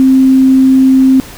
sine tone, 263.4 Hz, C4, 12 cents sharp, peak -3 dBFS, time 0-1.2 s, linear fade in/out 0 ms, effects pink hiss -31 dBFS RMS until 1.37 s

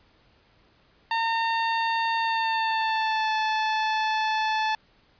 sawtooth tone with pitch glide, 911 to 870.9 Hz, A#5 to A5, -40 to -18 cents, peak -19 dBFS, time 1.11-4.75 s, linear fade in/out 2 ms, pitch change -78 cents, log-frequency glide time 2.17-3.34 s, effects pink hiss -61 dBFS RMS until 5.19 s + resampled to 11025 Hz

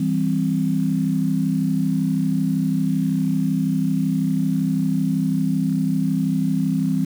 sine chord, C major, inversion first, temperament just, 163.52 / 196.22 / 261.6 Hz, E3 / G3 / C4, -14 / +2 / 0 cents, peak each -22 dBFS, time 0-7.05 s, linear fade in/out 5 ms, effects 7-bit

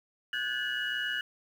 sine tone cluster, 1468 / 1590 / 1717 / 2914 Hz, F#6 / G6 / A6 / F#7, -14 / +24 / -43 / -27 cents, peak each -36 / -36 / -34 / -34 dBFS, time 0.33-1.21 s, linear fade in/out 2 ms, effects tanh soft clip ceiling -22 dBFS + 9-bit

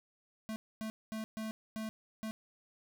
square tone bursts at uneven times, 219.2 Hz, A3, 6 cents flat, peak -38 dBFS, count 6, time 0.49-0.56 / 0.81-0.9 / 1.12-1.24 / 1.37-1.51 / 1.76-1.89 / 2.23-2.31 s, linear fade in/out 0 ms, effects none

